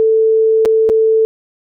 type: tone with dropouts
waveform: sine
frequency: 442.7 Hz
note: A4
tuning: 11 cents sharp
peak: -8 dBFS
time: 0-1.25 s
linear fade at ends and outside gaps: 0 ms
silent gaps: 0.651-0.657 / 0.891-0.898 s
effects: none